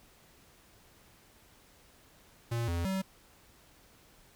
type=tone with pitch steps; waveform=square; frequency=117.2 / 85.4 / 191 Hz; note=A#2 / F2 / G3; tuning=+10 / -38 / -45 cents; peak=-31 dBFS; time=2.51-3.02 s; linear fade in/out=10 ms; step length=170 ms; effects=pink hiss -61 dBFS RMS until 4.35 s